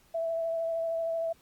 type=tone with vibrato; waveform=sine; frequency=660 Hz; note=E5; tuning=2 cents sharp; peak=-28 dBFS; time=0.14-1.33 s; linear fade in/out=10 ms; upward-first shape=sine; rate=13 Hz; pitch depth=15 cents each way; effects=pink hiss -63 dBFS RMS until 1.41 s + Opus 48 kbps